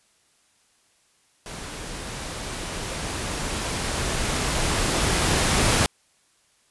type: noise with level ramp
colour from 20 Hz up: pink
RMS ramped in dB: -36 to -19 dBFS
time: 1.46-5.86 s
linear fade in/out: 0 ms
effects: white hiss -63 dBFS RMS until 6.7 s + resampled to 24000 Hz

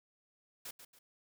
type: noise with echo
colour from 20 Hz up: white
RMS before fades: -45 dBFS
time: 0.65-0.71 s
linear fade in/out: 5 ms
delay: 140 ms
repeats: 2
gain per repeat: -9 dB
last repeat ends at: 0.99 s
effects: none

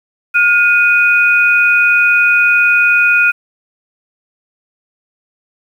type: tone pair together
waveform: sine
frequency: 1425 / 2483 Hz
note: F6 / D#7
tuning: +34 / -4 cents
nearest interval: minor seventh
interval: 962 cents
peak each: -10 dBFS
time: 0.34-3.32 s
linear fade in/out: 20 ms
effects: 7-bit

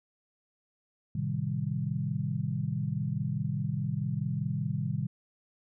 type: chord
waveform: sine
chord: A half-diminished seventh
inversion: none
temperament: equal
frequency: 110 / 130.81 / 155.56 / 196 Hz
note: A2 / C3 / Eb3 / G3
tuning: 0 / 0 / 0 / 0 cents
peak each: -36 / -33 / -33 / -36 dBFS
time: 1.15-5.07 s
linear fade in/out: 5 ms
effects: none

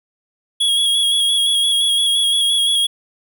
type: tone with vibrato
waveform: square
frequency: 3322 Hz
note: G#7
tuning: in tune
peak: -14 dBFS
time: 0.6-2.87 s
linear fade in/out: 10 ms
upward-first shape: square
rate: 5.8 Hz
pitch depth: 23 cents each way
effects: none

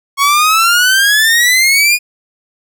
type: exponential sweep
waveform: sawtooth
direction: up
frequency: 1099 to 2468 Hz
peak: -4 dBFS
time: 0.17-1.99 s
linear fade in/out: 50 ms
effects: none

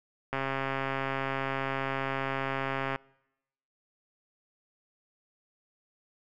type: click train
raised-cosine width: 0.5 ms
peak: -16 dBFS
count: 356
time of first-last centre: 0.33-2.96 s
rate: 135 Hz
effects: noise-tail reverb RT60 0.9 s tail -26 dB re dry

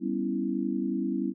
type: chord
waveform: sine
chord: C# half-diminished seventh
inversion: second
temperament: equal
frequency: 196 / 246.9 / 277.2 / 329.6 Hz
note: G3 / B3 / C#4 / E4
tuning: 0 / 0 / 0 / 0 cents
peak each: -32 dBFS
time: 0-1.34 s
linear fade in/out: 50 ms
effects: none

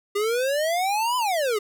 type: exponential two-way sweep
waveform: square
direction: up then down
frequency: 399.6 to 1021 to 399.6 Hz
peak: -22 dBFS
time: 0.15-1.59 s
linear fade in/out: 10 ms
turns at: 1.17 s
effects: none

